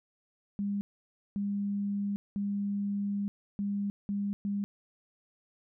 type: tone bursts at uneven times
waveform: sine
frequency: 201.7 Hz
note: G3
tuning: 50 cents sharp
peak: -29 dBFS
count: 6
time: 0.59-0.81 / 1.36-2.16 / 2.36-3.28 / 3.59-3.9 / 4.09-4.33 / 4.45-4.64 s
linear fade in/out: 0 ms
effects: none